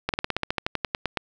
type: slowing click train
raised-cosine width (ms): 0.3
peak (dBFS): -8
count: 15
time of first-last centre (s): 0.09-1.172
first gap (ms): 48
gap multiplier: 1.07
effects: none